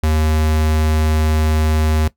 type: tone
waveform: square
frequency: 77.78 Hz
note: D#2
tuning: in tune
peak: -14 dBFS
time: 0.03-2.08 s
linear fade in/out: 5 ms
effects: noise-tail reverb RT60 0.1 s tail -17 dB re dry